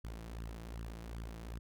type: tone with flanger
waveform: sawtooth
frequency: 56.4 Hz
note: A1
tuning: 44 cents sharp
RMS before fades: -45 dBFS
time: 0.04-1.59 s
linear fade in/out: 5 ms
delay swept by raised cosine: 0.61 to 6.21 ms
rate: 2.6 Hz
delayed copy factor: +0.7
effects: none